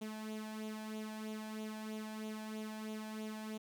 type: tone with flanger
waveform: sawtooth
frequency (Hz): 216.6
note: A3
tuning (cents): -27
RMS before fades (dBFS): -44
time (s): 0.01-3.58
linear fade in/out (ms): 10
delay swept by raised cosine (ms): 0.29 to 1.24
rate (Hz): 3.1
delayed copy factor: +0.6
effects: none